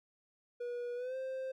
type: tone with pitch glide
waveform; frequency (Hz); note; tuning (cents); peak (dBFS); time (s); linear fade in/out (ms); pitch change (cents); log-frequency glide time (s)
triangle; 483.7 to 524.4; B4 to C5; -36 to +4; -35; 0.6-1.52; 10; +140; 0.95-1.16
effects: none